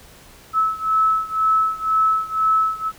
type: beating tone pair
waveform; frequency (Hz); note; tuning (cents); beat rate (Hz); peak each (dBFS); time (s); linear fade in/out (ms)
sine; 1300 / 1302; E6 / E6; -24 / -22; 2; -18 / -20; 0.53-2.92; 50
effects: pink hiss -46 dBFS RMS until 2.98 s